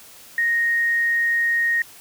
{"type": "tone", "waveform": "sine", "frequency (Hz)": 1864.7, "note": "A#6", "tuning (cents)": 0, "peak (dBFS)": -17, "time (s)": [0.38, 1.82], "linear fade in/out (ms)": 2, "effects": ["white hiss -45 dBFS RMS until 2 s"]}